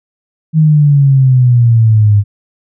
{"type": "exponential sweep", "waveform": "sine", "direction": "down", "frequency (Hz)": [159.6, 100.9], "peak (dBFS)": -4, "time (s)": [0.53, 2.24], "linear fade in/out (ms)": 50, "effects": []}